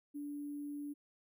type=tone with sample-and-hold; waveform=sine; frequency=290 Hz; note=D4; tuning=22 cents flat; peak=-40 dBFS; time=0.14-0.94 s; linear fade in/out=20 ms; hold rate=11025 Hz; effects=none